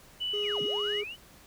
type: tone with pitch glide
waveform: sine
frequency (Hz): 2969 to 2911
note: F#7 to F#7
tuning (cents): +5 to -29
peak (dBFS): -29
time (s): 0.2-1.02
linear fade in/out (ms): 20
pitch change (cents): -34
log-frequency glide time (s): 0.34-0.44
type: tone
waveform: triangle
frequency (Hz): 413.8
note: G#4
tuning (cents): -6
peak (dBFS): -29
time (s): 0.33-1.04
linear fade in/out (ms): 10
type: linear two-way sweep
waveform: sine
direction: down then up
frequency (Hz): 3092 to 116.54 to 3092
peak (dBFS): -37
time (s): 0.4-1.17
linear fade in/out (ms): 50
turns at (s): 0.62
effects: tanh soft clip ceiling -21 dBFS + pink hiss -55 dBFS RMS until 1.46 s